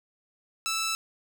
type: tone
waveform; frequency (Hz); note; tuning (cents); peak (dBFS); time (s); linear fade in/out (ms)
10% pulse; 1318.5; E6; 0; -19; 0.66-0.95; 0
effects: none